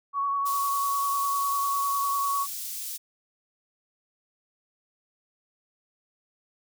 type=tone with vibrato; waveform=sine; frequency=1118 Hz; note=C#6; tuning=14 cents sharp; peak=-24 dBFS; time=0.13-2.47 s; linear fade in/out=50 ms; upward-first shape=sine; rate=10 Hz; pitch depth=18 cents each way
type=high-pass noise; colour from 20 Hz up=white; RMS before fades=-35 dBFS; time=0.45-2.98 s; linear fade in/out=20 ms; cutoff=4800 Hz; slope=12 dB/octave
effects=none